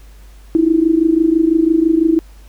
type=tone with amplitude modulation; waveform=sine; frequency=324.9 Hz; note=E4; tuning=25 cents flat; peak=-6 dBFS; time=0.55-2.19 s; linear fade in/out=0 ms; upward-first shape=sine; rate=26 Hz; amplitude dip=80%; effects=added 50 Hz sine -37 dBFS peak until 2.48 s + pink hiss -50 dBFS RMS until 2.48 s